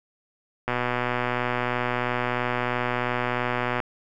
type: click train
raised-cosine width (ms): 0.5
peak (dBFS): -10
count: 385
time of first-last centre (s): 0.68-3.802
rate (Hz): 123
effects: none